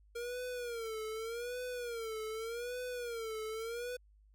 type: tone with vibrato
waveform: square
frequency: 466.2 Hz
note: A#4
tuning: in tune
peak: -39 dBFS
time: 0.15-3.97 s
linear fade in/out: 10 ms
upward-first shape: sine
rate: 0.84 Hz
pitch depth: 120 cents each way
effects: added 51 Hz sine -61 dBFS peak until 4.34 s